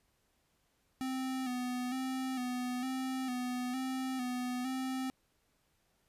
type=tone with vibrato; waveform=square; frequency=254.8 Hz; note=C4; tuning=46 cents flat; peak=-35 dBFS; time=1.01-5.1 s; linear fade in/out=0 ms; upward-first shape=square; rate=1.1 Hz; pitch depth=41 cents each way; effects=pink hiss -75 dBFS RMS until 6.08 s + resampled to 32000 Hz